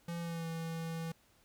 square tone with pitch glide, 170 to 164.3 Hz, F3 to E3, -46 to -5 cents, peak -38 dBFS, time 0.08-1.12 s, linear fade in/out 5 ms, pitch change -59 cents, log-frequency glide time 0.2-0.47 s, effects pink hiss -68 dBFS RMS until 1.44 s

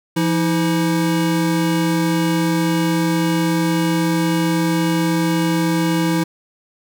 square tone pair together, 170 / 320.9 Hz, F3 / E4, -46 / -46 cents, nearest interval major seventh, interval 1100 cents, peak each -19 dBFS, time 0.16-6.24 s, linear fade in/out 10 ms, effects none

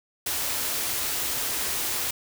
white band-stop noise, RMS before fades -28 dBFS, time 0.26-2.11 s, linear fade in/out 5 ms, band 150 to 210 Hz, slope 96 dB/octave, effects none

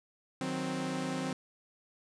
sawtooth chord, C diminished, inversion first, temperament equal, 155.56 / 185 / 261.6 Hz, Eb3 / Gb3 / C4, 0 / 0 / 0 cents, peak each -36 / -35 / -31 dBFS, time 0.41-1.33 s, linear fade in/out 2 ms, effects resampled to 22050 Hz

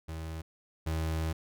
35% pulse tone pair in turn, 80.4 / 80.07 Hz, E2 / E2, -43 / -50 cents, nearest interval unison, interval 7 cents, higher first, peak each -35 / -28 dBFS, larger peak second, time 0.08-0.42 / 0.86-1.33 s, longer second, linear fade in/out 10 ms, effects none

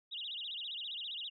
sine tone with vibrato, 3285 Hz, G#7, 20 cents flat, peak -39 dBFS, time 0.11-1.3 s, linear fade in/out 20 ms, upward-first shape sine, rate 15 Hz, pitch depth 280 cents each way, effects none

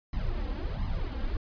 brown noise with flanger, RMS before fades -31 dBFS, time 0.13-1.37 s, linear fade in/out 2 ms, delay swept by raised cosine 0.98 to 3.78 ms, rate 1.4 Hz, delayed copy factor +1, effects resampled to 11025 Hz

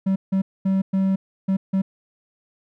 triangle tone bursts at uneven times, 192 Hz, G3, 36 cents flat, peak -15 dBFS, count 6, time 0.06-0.16 / 0.32-0.42 / 0.65-0.82 / 0.93-1.16 / 1.48-1.57 / 1.73-1.82 s, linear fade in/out 10 ms, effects none

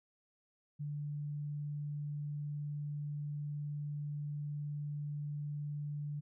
sine tone, 146.83 Hz, D3, in tune, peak -37 dBFS, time 0.79-6.21 s, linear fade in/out 20 ms, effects none

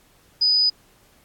sine tone, 4978 Hz, D#8, in tune, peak -15 dBFS, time 0.41-0.7 s, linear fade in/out 10 ms, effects pink hiss -57 dBFS RMS until 1.24 s + AAC 64 kbps

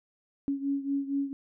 sine beating tone pair, 277.2 / 281.5 Hz, C#4 / C#4, 0 / +27 cents, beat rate 4.3 Hz, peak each -29 / -33 dBFS, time 0.48-1.33 s, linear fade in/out 0 ms, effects none

